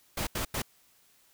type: noise bursts at uneven times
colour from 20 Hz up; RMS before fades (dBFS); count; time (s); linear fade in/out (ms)
pink; -32; 3; 0.17-0.27 / 0.35-0.45 / 0.54-0.62; 5
effects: white hiss -64 dBFS RMS until 1.33 s